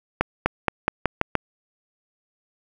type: accelerating click train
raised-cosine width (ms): 0.5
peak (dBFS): -3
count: 7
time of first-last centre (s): 0.21-1.353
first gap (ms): 250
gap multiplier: 0.89
effects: 7-bit